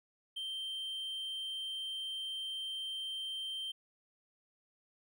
triangle tone, 3136 Hz, G7, in tune, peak -36 dBFS, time 0.36-3.72 s, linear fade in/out 10 ms, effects none

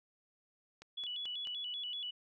click train, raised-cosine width 0.2 ms, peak -34 dBFS, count 4, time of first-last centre 0.82-1.472 s, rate 4.6 Hz
sine tone with vibrato, 3166 Hz, G7, 17 cents sharp, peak -38 dBFS, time 0.97-2.11 s, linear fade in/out 10 ms, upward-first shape square, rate 5.2 Hz, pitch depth 120 cents each way
effects none

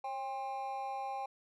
triangle tone with amplitude modulation, 800 Hz, G5, 35 cents sharp, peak -31 dBFS, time 0.04-1.26 s, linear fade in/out 5 ms, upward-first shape sine, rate 255 Hz, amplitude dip 80%, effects none

